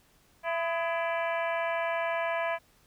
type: harmonic tone with a mistuned harmonic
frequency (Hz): 334.5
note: E4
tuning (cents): +25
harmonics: 2 / 3 / 4 / 5 / 6 / 7 / 8 / 9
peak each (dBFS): -30 / -34 / -42 / -36 / -42 / -38 / -48 / -49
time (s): 0.43-2.59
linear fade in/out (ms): 50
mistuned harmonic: 4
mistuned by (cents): -96
effects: pink hiss -64 dBFS RMS until 2.86 s